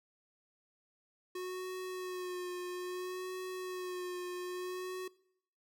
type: tone with vibrato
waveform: square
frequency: 364.6 Hz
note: F#4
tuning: 25 cents flat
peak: -39 dBFS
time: 1.35-5.08 s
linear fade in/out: 5 ms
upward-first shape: sine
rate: 0.6 Hz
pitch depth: 28 cents each way
effects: noise-tail reverb RT60 0.7 s tail -21 dB re dry